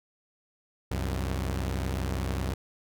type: tone pair together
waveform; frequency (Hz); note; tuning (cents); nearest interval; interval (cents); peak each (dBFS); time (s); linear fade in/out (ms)
sawtooth; 65.5 / 92.7; C2 / F#2; +2 / +4; tritone; 602; -26 / -29; 0.91-2.54; 5
effects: none